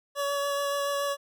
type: tone with vibrato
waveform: 25% pulse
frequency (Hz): 566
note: C#5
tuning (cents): +36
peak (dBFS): -23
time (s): 0.15-1.17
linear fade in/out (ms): 50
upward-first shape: sine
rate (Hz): 7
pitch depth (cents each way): 11
effects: none